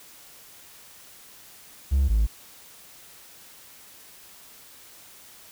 triangle tone pair in turn, 68.5 / 53.92 Hz, C#2 / A1, -20 / -34 cents, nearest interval major third, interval 414 cents, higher first, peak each -15 dBFS, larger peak neither, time 1.91-2.09 / 2.09-2.27 s, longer neither, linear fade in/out 20 ms, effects tanh soft clip ceiling -12 dBFS + white hiss -49 dBFS RMS until 5.51 s

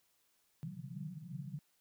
pink band-pass noise, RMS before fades -45 dBFS, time 0.63-1.59 s, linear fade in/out 0 ms, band 130 to 190 Hz, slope 96 dB/octave, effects white hiss -75 dBFS RMS until 1.8 s

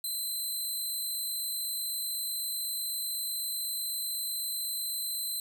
10% pulse tone, 4062 Hz, B7, 48 cents sharp, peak -25 dBFS, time 0.04-5.4 s, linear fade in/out 2 ms, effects none

